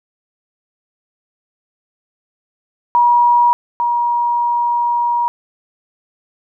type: tone pair in turn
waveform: sine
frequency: 959 / 953.5 Hz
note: A#5 / A#5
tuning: +49 / +39 cents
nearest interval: unison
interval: 10 cents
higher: first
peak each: -8 / -13 dBFS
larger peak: first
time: 2.95-3.53 / 3.8-5.28 s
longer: second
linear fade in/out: 0 ms
effects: none